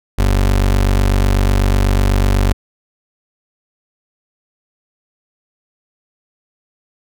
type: tone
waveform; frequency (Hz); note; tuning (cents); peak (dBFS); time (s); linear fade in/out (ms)
30% pulse; 48.05; G1; -34; -8; 0.18-2.53; 10
effects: none